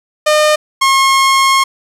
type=tone pair in turn; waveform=sawtooth; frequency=608 / 1079.2 Hz; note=D#5 / C#6; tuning=-40 / -47 cents; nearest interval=minor seventh; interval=993 cents; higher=second; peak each=-4 dBFS; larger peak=neither; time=0.26-0.56 / 0.81-1.64 s; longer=second; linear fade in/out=10 ms; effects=low-pass 10000 Hz 12 dB/octave + 7-bit